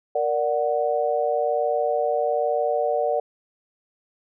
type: chord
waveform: sine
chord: Bb augmented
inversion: none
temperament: equal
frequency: 466.2 / 587.3 / 740 Hz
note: Bb4 / D5 / F#5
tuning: 0 / 0 / 0 cents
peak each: -25 / -23 / -25 dBFS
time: 0.15-3.2 s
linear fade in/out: 5 ms
effects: none